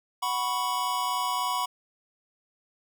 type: chord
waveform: square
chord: F# suspended fourth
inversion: none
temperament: just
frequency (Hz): 740 / 986.7 / 1110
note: F#5 / B5 / C#6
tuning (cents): 0 / -2 / +2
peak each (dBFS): -35 / -29 / -32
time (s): 0.22-1.66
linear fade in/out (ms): 10
effects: none

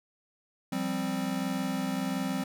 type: chord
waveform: square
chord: F suspended second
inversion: none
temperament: equal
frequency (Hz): 174.61 / 196 / 261.6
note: F3 / G3 / C4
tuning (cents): 0 / 0 / 0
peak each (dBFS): -37 / -34 / -33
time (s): 0.72-2.44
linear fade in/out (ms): 5
effects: none

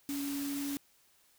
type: tone in noise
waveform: sine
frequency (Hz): 281.7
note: C#4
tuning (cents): +28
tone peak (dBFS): -34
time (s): 0.09-0.77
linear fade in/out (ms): 0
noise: white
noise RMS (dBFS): -43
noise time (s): 0.09-0.77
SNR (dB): +6
effects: white hiss -67 dBFS RMS until 1.38 s

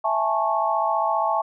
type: chord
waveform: sine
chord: A major seventh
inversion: second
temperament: just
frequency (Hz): 660 / 825 / 880 / 1100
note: E5 / G#5 / A5 / C#6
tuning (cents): +2 / -12 / 0 / -14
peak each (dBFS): -25 / -26 / -24 / -25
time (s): 0.04-1.42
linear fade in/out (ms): 10
effects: none

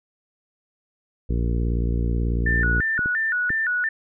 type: harmonic tone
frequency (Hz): 58.3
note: A#1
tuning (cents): +1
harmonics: 1 / 2 / 3 / 4 / 5 / 6 / 7 / 8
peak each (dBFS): -21 / -27 / -31 / -33 / -35 / -37 / -38 / -39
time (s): 1.29-2.81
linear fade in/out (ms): 10
type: tone with vibrato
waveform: sine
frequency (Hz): 1617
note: G#6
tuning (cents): -47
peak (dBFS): -20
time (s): 2.46-3.89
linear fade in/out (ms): 5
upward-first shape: square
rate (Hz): 2.9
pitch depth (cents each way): 170
type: clicks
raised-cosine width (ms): 3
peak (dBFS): -18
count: 3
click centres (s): 2.992 / 3.059 / 3.504
effects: none

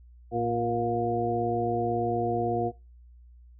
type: harmonic tone with a mistuned harmonic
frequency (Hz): 118.1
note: A#2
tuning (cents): +23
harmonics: 1 / 2 / 3 / 4 / 6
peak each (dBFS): -34 / -34 / -30 / -31 / -29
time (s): 0.31-2.72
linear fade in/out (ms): 50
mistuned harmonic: 1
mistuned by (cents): -65
effects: noise-tail reverb RT60 0.3 s tail -23 dB re dry + added 60 Hz sine -49 dBFS peak until 3.59 s

